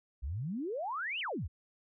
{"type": "exponential two-way sweep", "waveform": "sine", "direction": "up then down", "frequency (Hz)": [58.27, 3136, 58.27], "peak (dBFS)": -34, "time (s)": [0.22, 1.48], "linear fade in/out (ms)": 20, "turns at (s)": 1.2, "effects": []}